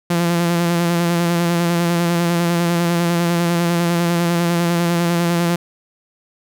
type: tone with vibrato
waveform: sawtooth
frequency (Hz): 171.4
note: F3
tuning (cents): -32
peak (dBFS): -11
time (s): 0.1-5.56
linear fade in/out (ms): 5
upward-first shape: square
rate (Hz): 10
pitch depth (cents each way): 22
effects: none